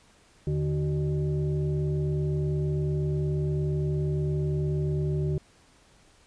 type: tone with frequency modulation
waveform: sine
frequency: 148.8 Hz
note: D3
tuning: 23 cents sharp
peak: -24 dBFS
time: 0.47-5.38 s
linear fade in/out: 2 ms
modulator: 229 Hz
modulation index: 0.83
effects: pink hiss -59 dBFS RMS until 6.26 s + resampled to 22050 Hz